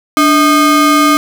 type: ring-modulated tone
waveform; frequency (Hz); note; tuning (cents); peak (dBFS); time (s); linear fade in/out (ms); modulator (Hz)
square; 466.2; A#4; 0; -4; 0.17-1.17; 0; 759
effects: 7-bit